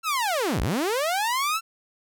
sawtooth linear two-way sweep, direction down then up, 1364 to 39.84 to 1364 Hz, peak -19 dBFS, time 0.03-1.61 s, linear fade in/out 50 ms, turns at 0.61 s, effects none

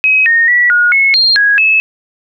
sine tone with pitch steps, 2542 / 1847 / 1945 / 1442 / 2186 / 4206 / 1655 / 2596 Hz, D#7 / A#6 / B6 / F#6 / C#7 / C8 / G#6 / E7, +36 / -16 / -27 / -45 / -25 / +8 / -6 / -27 cents, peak -6 dBFS, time 0.04-1.8 s, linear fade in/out 0 ms, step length 220 ms, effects none

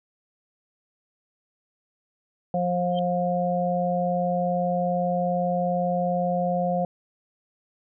harmonic tone, 177.5 Hz, F3, 28 cents sharp, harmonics 1 / 3 / 4, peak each -26 / -26 / -26 dBFS, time 2.54-6.85 s, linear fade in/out 2 ms
sine tone with exponential growth, 3151 Hz, G7, 8 cents sharp, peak -31 dBFS, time 2.91-2.99 s, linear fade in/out 1 ms, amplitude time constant 16 ms
effects none

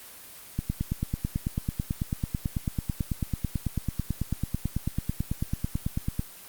click train, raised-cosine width 5 ms, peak -14 dBFS, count 52, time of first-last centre 0.59-6.194 s, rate 9.1 Hz, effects white hiss -46 dBFS RMS until 6.48 s + Opus 24 kbps

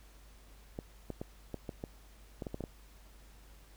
clicks, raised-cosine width 2 ms, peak -25 dBFS, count 11, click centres 0.789 / 1.103 / 1.215 / 1.543 / 1.692 / 1.839 / 2.422 / 2.468 / 2.544 / 2.607 / 2.639 s, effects added 50 Hz sine -55 dBFS peak until 3.76 s + pink hiss -62 dBFS RMS until 3.76 s

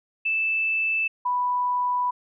sine tone pair in turn, 2637 / 987.8 Hz, E7 / B5, 0 / 0 cents, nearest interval octave + perfect fourth, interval 1700 cents, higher first, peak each -21 dBFS, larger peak neither, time 0.25-1.08 / 1.25-2.11 s, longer second, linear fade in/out 10 ms, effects none

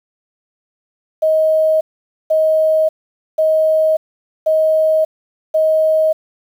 sine tone bursts, 630 Hz, D#5, 21 cents sharp, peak -10 dBFS, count 5, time 1.22-6.13 s, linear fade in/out 10 ms, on 590 ms, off 490 ms, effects 7-bit

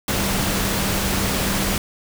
sine tone in noise, 196 Hz, G3, in tune, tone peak -26 dBFS, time 0.08-1.78 s, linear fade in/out 2 ms, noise pink, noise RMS -22 dBFS, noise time 0.08-1.78 s, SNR -7 dB, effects none

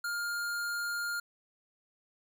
square tone, 1409 Hz, F6, 15 cents sharp, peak -33 dBFS, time 0.04-1.2 s, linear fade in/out 5 ms, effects none

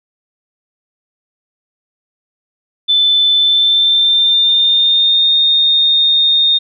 sine tone with pitch glide, 3520 to 3674 Hz, A7 to A#7, 0 to -26 cents, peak -8 dBFS, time 2.88-6.59 s, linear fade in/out 20 ms, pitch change +74 cents, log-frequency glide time 3.36-5.33 s, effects none

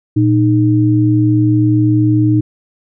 sine tone pair together, 116.55 / 308.1 Hz, A#2 / D#4, 0 / -17 cents, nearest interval octave + perfect fourth, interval 1683 cents, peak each -11 dBFS, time 0.16-2.41 s, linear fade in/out 10 ms, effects none

